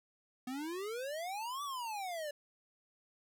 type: exponential two-way sweep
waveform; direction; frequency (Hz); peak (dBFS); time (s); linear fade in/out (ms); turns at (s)
square; up then down; 245.8 to 1174.7 to 572; -39; 0.47-2.31; 5; 1.63
effects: none